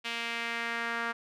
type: tone with band-pass filter sweep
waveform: sawtooth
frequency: 232.8 Hz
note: A#3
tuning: 2 cents flat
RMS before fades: -34 dBFS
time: 0.04-1.13 s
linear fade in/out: 20 ms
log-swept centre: 2800 to 1500 Hz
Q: 2.1
effects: none